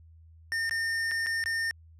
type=tone with dropouts; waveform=square; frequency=1818 Hz; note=A#6; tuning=44 cents flat; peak=-28 dBFS; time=0.52-1.71 s; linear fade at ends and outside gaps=0 ms; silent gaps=0.695-0.71 / 1.112-1.116 / 1.262-1.268 / 1.439-1.459 s; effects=added 81 Hz sine -51 dBFS peak until 1.99 s + low-pass 9000 Hz 12 dB/octave